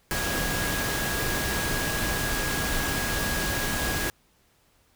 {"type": "tone in noise", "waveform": "sine", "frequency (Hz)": 1651, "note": "G#6", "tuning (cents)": -11, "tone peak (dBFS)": -32, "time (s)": [0.11, 4.1], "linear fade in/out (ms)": 0, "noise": "pink", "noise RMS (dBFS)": -28, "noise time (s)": [0.11, 4.1], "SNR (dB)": -7, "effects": ["pink hiss -64 dBFS RMS until 4.95 s"]}